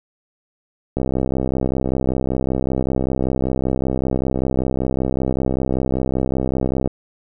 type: click train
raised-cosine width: 2 ms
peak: -7 dBFS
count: 386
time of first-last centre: 0.97-6.875 s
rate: 65.2 Hz
effects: none